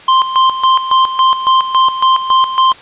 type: tone with tremolo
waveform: square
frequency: 1046.5 Hz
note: C6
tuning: in tune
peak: -7 dBFS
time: 0.08-2.73 s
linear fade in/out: 5 ms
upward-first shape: square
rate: 3.6 Hz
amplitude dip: 70%
effects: white hiss -36 dBFS RMS until 2.81 s + resampled to 8000 Hz